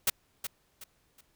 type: noise with echo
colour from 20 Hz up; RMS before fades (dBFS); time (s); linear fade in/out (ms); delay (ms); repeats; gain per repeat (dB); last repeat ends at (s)
white; -25; 0.07-0.1; 5; 370; 3; -10; 1.21
effects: pink hiss -70 dBFS RMS until 1.35 s